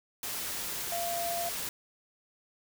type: tone in noise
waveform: sine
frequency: 688 Hz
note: F5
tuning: 26 cents flat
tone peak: -32 dBFS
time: 0.92-1.49 s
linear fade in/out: 2 ms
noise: white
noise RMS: -36 dBFS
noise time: 0.23-1.69 s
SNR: +1 dB
effects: none